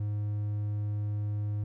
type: tone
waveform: triangle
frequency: 104.1 Hz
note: G#2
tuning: 5 cents sharp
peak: -27 dBFS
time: 0-1.64 s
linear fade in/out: 5 ms
effects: none